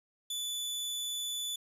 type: tone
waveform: sawtooth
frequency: 3477 Hz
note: A7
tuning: 21 cents flat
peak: -31 dBFS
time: 0.3-1.56 s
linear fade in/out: 5 ms
effects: resampled to 32000 Hz + 10-bit